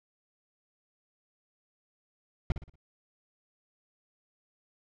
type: noise with echo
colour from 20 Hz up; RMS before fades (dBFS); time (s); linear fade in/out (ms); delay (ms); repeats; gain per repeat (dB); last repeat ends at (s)
brown; -25; 2.5-2.52; 2; 59; 4; -9; 2.756
effects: low-pass 4000 Hz 12 dB/octave